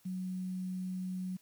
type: tone with quantisation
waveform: sine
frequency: 184.8 Hz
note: F#3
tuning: 2 cents flat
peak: -35 dBFS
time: 0.05-1.37 s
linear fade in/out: 10 ms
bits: 10
effects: white hiss -67 dBFS RMS until 1.41 s